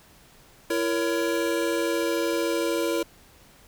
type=chord; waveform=square; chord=A# diminished; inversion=second; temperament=just; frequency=335.6 / 466.2 / 559.4 Hz; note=E4 / A#4 / C#5; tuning=+31 / 0 / +16 cents; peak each=-27 / -29 / -30 dBFS; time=0.7-3.03 s; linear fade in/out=5 ms; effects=pink hiss -54 dBFS RMS until 3.67 s